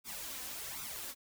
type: noise with flanger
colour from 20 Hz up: white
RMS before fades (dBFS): -43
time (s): 0.04-1.15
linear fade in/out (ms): 50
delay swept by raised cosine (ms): 0.82 to 3.92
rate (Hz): 1.3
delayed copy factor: +0.7
effects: none